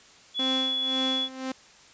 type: tone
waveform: sine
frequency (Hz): 3400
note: G#7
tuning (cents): +40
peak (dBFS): -25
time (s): 0.34-1.29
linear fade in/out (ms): 50
type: tone with tremolo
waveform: sawtooth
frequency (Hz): 261.6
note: C4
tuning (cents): 0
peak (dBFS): -23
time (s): 0.39-1.52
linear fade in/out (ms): 5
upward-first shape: sine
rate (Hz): 1.9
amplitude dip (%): 80
effects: white hiss -53 dBFS RMS until 1.93 s + resampled to 16000 Hz